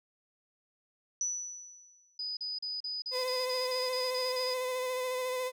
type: tone with exponential decay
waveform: sine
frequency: 5940 Hz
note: F#8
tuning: 6 cents sharp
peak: -28 dBFS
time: 1.21-2.18 s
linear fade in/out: 1 ms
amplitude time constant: 210 ms
type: tone bursts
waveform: sine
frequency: 4975 Hz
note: D#8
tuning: 1 cent flat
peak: -34 dBFS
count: 11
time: 2.19-4.54 s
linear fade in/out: 5 ms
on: 180 ms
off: 37 ms
type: tone with vibrato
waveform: 35% pulse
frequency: 508 Hz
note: B4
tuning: 49 cents sharp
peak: -30 dBFS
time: 3.11-5.52 s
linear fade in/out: 50 ms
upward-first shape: sine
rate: 14 Hz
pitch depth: 23 cents each way
effects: none